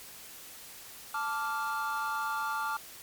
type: chord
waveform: triangle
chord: D minor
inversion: second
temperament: equal with one note detuned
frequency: 880 / 1168.6 / 1396.9 Hz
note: A5 / D6 / F6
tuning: 0 / -9 / 0 cents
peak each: -33 dBFS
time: 1.14-2.77 s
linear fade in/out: 5 ms
effects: white hiss -48 dBFS RMS until 3.02 s + MP3 96 kbps